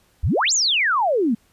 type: exponential two-way sweep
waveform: sine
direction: up then down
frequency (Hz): 56.6 to 7600 to 208.4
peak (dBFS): -16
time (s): 0.23-1.35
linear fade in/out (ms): 10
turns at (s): 0.53
effects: pink hiss -60 dBFS RMS until 1.52 s + resampled to 32000 Hz